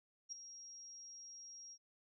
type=tone with ADSR envelope; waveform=sine; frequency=5620 Hz; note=F8; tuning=10 cents sharp; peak=-40 dBFS; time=0.29-1.78 s; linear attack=34 ms; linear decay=5 ms; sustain=-11 dB; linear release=56 ms; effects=none